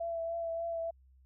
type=tone with vibrato; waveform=sine; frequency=668 Hz; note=E5; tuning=23 cents sharp; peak=-33 dBFS; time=0-0.91 s; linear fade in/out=10 ms; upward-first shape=triangle; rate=3.4 Hz; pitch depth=23 cents each way; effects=added 65 Hz sine -59 dBFS peak until 1.25 s